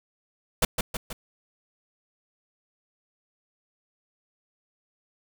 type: noise with echo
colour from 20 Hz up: pink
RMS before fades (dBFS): -20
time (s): 0.62-0.65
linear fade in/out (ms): 5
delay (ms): 160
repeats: 3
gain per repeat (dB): -5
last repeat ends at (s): 1.13
effects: none